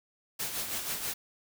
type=noise with tremolo; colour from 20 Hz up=white; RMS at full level=-33 dBFS; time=0.39-1.14 s; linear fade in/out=10 ms; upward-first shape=sine; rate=6.2 Hz; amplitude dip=50%; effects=none